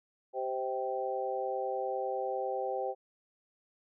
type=harmonic tone with a mistuned harmonic; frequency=130 Hz; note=C3; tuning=11 cents flat; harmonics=3 / 4 / 5 / 6; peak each=-38 / -35 / -41 / -36 dBFS; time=0.33-2.95 s; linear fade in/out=50 ms; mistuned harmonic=5; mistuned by=-33 cents; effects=none